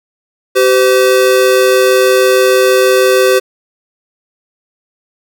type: tone pair together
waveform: square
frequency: 384.4 / 510.7 Hz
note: G4 / C5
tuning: -34 / -42 cents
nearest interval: perfect fourth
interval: 492 cents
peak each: -10 dBFS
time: 0.55-3.4 s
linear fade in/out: 20 ms
effects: none